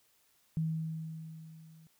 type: tone with level ramp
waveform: sine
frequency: 160.1 Hz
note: D#3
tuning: 50 cents sharp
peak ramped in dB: -28 to -55 dBFS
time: 0.57-1.87 s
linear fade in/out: 0 ms
effects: white hiss -70 dBFS RMS until 1.99 s